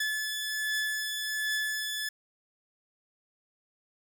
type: beating tone pair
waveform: sawtooth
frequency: 1726 / 1727.3 Hz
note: A6 / A6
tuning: -34 / -32 cents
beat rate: 1.3 Hz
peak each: -27 / -34 dBFS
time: 0-2.09 s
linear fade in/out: 5 ms
effects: none